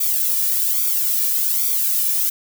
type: noise with flanger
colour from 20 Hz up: violet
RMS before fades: -19 dBFS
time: 0-2.3 s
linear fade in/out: 10 ms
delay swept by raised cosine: 0.85 to 1.74 ms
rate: 1.2 Hz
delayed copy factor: +0.9
effects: none